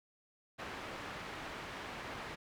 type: low-pass noise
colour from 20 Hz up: white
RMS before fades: -45 dBFS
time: 0.58-2.36 s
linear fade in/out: 20 ms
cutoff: 1900 Hz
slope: 12 dB/octave
effects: none